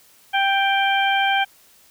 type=harmonic tone; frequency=786 Hz; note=G5; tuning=4 cents sharp; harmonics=1 / 2 / 3 / 4; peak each=-19 / -22 / -24 / -25 dBFS; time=0.33-1.45 s; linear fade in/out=20 ms; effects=white hiss -53 dBFS RMS until 1.9 s